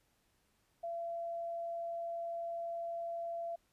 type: tone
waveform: sine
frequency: 678 Hz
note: E5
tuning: 49 cents sharp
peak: -37 dBFS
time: 0.83-3.56 s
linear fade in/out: 10 ms
effects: pink hiss -75 dBFS RMS until 3.72 s + resampled to 32000 Hz